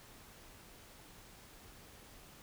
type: silence
effects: pink hiss -57 dBFS RMS until 2.42 s